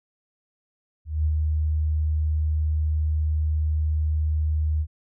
sine tone with ADSR envelope, 77.1 Hz, D#2, 15 cents flat, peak -18 dBFS, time 1.05-4.87 s, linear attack 200 ms, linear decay 57 ms, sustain -2 dB, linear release 62 ms, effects none

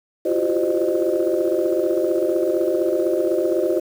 sine tone cluster, 338 / 353.6 / 382 / 523 / 611 Hz, E4 / F4 / G4 / C5 / D#5, +43 / +22 / -45 / -1 / -32 cents, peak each -23 dBFS, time 0.25-3.8 s, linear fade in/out 10 ms, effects tanh soft clip ceiling -9 dBFS + 7-bit

